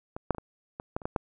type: clicks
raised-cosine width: 1 ms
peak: -22 / -9 / -26 / -22 / -22 / -15 / -30 / -16 / -12 dBFS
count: 9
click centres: 0.165 / 0.307 / 0.348 / 0.383 / 0.799 / 0.965 / 1.018 / 1.055 / 1.162 s
effects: none